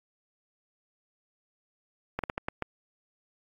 slowing click train, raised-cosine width 0.5 ms, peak -15 dBFS, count 6, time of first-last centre 2.19-2.623 s, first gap 47 ms, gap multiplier 1.31, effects AAC 64 kbps

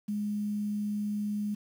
sine tone with quantisation, 207.8 Hz, G#3, 1 cent sharp, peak -29 dBFS, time 0.08-1.55 s, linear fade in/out 10 ms, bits 9, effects none

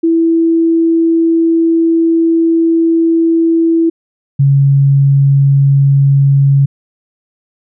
sine tone pair in turn, 330 / 138.75 Hz, E4 / C#3, +2 / +2 cents, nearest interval octave + minor third, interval 1500 cents, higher first, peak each -7 / -5 dBFS, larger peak second, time 0.03-3.9 / 4.39-6.66 s, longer first, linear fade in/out 10 ms, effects none

